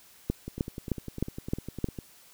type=two click trains; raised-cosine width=3 ms; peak=-23 / -13 dBFS; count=16 / 6; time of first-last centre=0.48-1.988 / 0.3-1.843 s; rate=9.95 / 3.24 Hz; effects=white hiss -56 dBFS RMS until 2.33 s